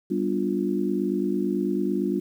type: chord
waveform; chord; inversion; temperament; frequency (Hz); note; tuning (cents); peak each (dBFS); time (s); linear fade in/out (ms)
sine; G dominant seventh; none; just; 196 / 245 / 294 / 352.8; G3 / B3 / D4 / F4; 0 / -14 / +2 / +18; -27 / -30 / -28 / -27; 0.1-2.2; 10
effects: 9-bit